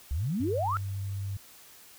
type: exponential sweep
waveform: sine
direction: up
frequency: 62.7 to 1403 Hz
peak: -27 dBFS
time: 0.11-0.77 s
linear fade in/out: 0 ms
type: tone with pitch glide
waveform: sine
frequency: 98 to 98.57 Hz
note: G2 to G2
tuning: 0 to +10 cents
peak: -31 dBFS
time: 0.4-1.37 s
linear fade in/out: 5 ms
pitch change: +10 cents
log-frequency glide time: 0.77-1.03 s
effects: white hiss -53 dBFS RMS until 1.98 s